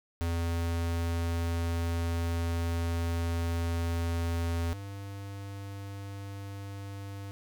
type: tone pair in turn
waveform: square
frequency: 84.3 / 99.27 Hz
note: E2 / G2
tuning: +39 / +22 cents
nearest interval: minor third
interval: 283 cents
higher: second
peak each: -29 / -39 dBFS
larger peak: first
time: 0.21-4.73 / 4.73-7.31 s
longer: first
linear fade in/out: 0 ms
effects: none